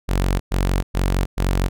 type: tone bursts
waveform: sawtooth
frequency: 46.25 Hz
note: F#1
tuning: in tune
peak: -13 dBFS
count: 4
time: 0.08-1.69 s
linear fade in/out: 20 ms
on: 320 ms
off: 110 ms
effects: none